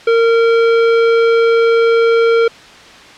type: tone with hard clipping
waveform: sine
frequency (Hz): 460.1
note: A#4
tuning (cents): -23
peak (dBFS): -10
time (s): 0.07-2.48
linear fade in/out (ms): 5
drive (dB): 14
effects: white hiss -37 dBFS RMS until 3.17 s + low-pass 4000 Hz 12 dB/octave